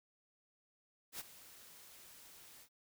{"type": "noise with ADSR envelope", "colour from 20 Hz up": "white", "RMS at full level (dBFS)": -43, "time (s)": [1.12, 2.69], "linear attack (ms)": 76, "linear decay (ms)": 24, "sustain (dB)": -15, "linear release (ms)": 75, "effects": []}